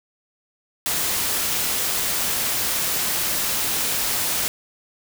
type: noise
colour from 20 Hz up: white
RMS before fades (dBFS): -23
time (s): 0.86-4.48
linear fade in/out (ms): 0
effects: none